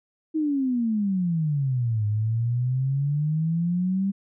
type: exponential two-way sweep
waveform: sine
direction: down then up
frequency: 320.8 to 103.83 to 198.9 Hz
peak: -21 dBFS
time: 0.34-4.12 s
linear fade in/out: 20 ms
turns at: 2.06 s
effects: none